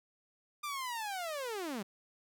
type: linear sweep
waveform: sawtooth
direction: down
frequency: 1206 to 182.7 Hz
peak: -33 dBFS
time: 0.63-1.83 s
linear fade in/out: 10 ms
effects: none